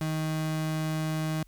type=tone; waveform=35% pulse; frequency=157 Hz; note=D#3; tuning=16 cents sharp; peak=-26 dBFS; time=0.01-1.43 s; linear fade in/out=2 ms; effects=added 40 Hz sine -54 dBFS peak until 1.47 s + white hiss -68 dBFS RMS until 1.47 s